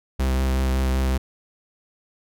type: tone with vibrato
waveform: 45% pulse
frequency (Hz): 65.41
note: C2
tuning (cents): 0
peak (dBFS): -19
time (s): 0.19-1.18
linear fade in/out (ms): 10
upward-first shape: sine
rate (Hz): 5.3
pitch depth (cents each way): 15
effects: none